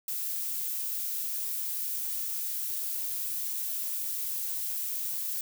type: noise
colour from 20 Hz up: violet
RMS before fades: -33 dBFS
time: 0.08-5.41 s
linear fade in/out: 2 ms
effects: none